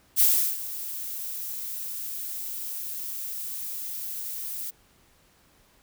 violet noise with ADSR envelope, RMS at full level -18 dBFS, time 0.16-4.71 s, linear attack 43 ms, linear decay 360 ms, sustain -16 dB, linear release 15 ms, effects pink hiss -61 dBFS RMS until 5.82 s

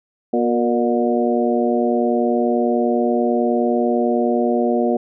harmonic tone with a mistuned harmonic, 120.1 Hz, B2, 48 cents flat, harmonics 2 / 3 / 4 / 5 / 6, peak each -19 / -21 / -22 / -23 / -24 dBFS, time 0.33-4.97 s, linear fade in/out 5 ms, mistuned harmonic 4, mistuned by -39 cents, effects none

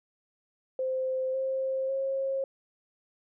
sine tone with pitch steps, 520 / 529.4 / 539 Hz, C5 / C5 / C#5, -11 / +20 / -49 cents, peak -27 dBFS, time 0.79-2.44 s, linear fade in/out 2 ms, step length 550 ms, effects none

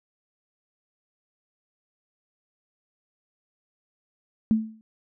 sine tone with exponential decay, 220 Hz, A3, in tune, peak -14 dBFS, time 4.51-4.81 s, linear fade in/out 0 ms, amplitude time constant 64 ms, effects none

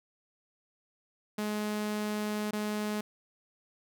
sawtooth tone with dropouts, 210.8 Hz, G#3, 26 cents sharp, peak -27 dBFS, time 1.38-3.01 s, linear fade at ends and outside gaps 5 ms, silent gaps 2.51-2.53 s, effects none

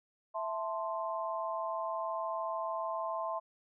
sine chord, A minor, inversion second, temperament equal, 659.3 / 880 / 1046.5 Hz, E5 / A5 / C6, 0 / 0 / 0 cents, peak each -37 / -40 / -37 dBFS, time 0.34-3.4 s, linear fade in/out 20 ms, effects none

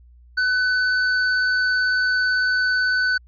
square tone, 1503 Hz, F#6, 27 cents sharp, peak -18 dBFS, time 0.37-3.18 s, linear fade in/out 10 ms, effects added 60 Hz sine -46 dBFS peak until 3.27 s + resampled to 11025 Hz

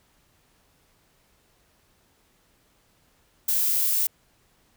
violet noise, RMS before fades -23 dBFS, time 3.48-4.07 s, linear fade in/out 5 ms, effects pink hiss -64 dBFS RMS until 4.76 s

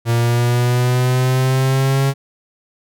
45% pulse exponential sweep, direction up, 116.54 to 137.6 Hz, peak -13 dBFS, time 0.05-2.14 s, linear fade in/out 50 ms, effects none

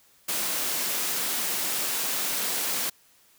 white high-pass noise, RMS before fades -28 dBFS, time 0.28-2.9 s, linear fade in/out 10 ms, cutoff 160 Hz, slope 24 dB/octave, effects white hiss -60 dBFS RMS until 3.38 s

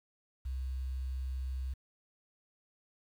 sine tone, 65.2 Hz, C2, 5 cents flat, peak -33 dBFS, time 0.45-1.74 s, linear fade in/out 10 ms, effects tanh soft clip ceiling -30 dBFS + 10-bit

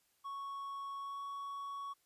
triangle tone with pitch glide, 1108.7 to 1117.7 Hz, C#6 to C#6, 0 to +14 cents, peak -39 dBFS, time 0.24-1.94 s, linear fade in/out 20 ms, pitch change +14 cents, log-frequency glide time 0.98-1.22 s, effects white hiss -75 dBFS RMS until 2.05 s + resampled to 32000 Hz

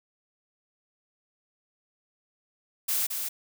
blue noise with echo, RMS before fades -27 dBFS, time 2.88-3.07 s, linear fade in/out 10 ms, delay 220 ms, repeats 1, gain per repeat -5 dB, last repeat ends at 3.29 s, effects none

